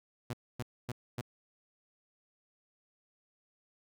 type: tone bursts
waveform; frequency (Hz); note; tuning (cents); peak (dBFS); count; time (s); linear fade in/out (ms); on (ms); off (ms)
sawtooth; 121.6; B2; -26; -31; 4; 0.3-1.212; 5; 33; 260
effects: none